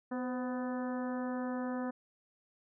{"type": "harmonic tone with a mistuned harmonic", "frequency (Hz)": 250.1, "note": "B3", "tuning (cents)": 22, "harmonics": [1, 2, 3, 4, 5, 6, 7], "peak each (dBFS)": [-35, -41, -45, -47, -49, -51, -52], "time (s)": [0.11, 1.91], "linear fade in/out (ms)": 10, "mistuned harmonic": 2, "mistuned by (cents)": 44, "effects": []}